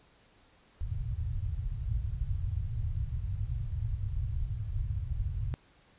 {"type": "low-pass noise", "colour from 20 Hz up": "white", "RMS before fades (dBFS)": -33, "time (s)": [0.81, 5.54], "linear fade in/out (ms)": 0, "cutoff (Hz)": 120, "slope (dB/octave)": 48, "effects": ["pink hiss -63 dBFS RMS until 5.98 s", "resampled to 8000 Hz"]}